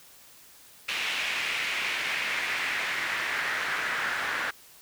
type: noise with band-pass filter sweep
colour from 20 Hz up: pink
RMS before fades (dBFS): -30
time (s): 0.88-4.51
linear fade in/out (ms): 10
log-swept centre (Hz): 2600 to 1600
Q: 2.5
effects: white hiss -53 dBFS RMS until 4.81 s